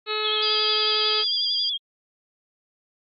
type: harmonic tone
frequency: 428.5 Hz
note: A4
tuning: 46 cents flat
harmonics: 1 / 2 / 3 / 4 / 5 / 6 / 7 / 8 / 9 / 10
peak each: -29 / -39 / -30 / -38 / -38 / -32 / -39 / -39 / -30 / -33 dBFS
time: 0.06-1.25 s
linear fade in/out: 50 ms
type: tone with vibrato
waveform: sine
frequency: 3322 Hz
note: G#7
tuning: in tune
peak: -24 dBFS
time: 0.23-1.78 s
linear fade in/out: 20 ms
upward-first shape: sine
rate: 11 Hz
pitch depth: 67 cents each way
type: tone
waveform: sine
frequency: 4800 Hz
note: D8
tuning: 37 cents sharp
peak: -24 dBFS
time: 0.42-1.7 s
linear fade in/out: 10 ms
effects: Opus 48 kbps